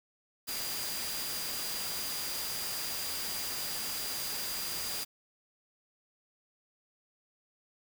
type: tone in noise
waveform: sine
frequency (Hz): 4810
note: D8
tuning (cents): +41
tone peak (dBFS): -40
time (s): 0.47-5.05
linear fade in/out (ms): 20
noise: white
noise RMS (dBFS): -37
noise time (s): 0.47-5.05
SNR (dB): -6
effects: none